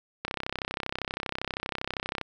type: click train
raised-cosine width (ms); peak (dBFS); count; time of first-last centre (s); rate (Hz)
0.3; -14; 65; 0.25-2.213; 32.6
effects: none